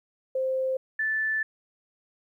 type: tone pair in turn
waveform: sine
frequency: 523.3 / 1754.6 Hz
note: C5 / A6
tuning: 0 / -5 cents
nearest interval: octave + major sixth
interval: 2095 cents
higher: second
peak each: -24 dBFS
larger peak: neither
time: 0.35-0.77 / 0.99-1.43 s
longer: second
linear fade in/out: 5 ms
effects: 11-bit